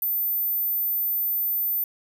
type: tone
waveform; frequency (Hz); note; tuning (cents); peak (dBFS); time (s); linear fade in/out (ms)
sine; 14080; A9; 0; -22; 0.02-1.84; 2
effects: none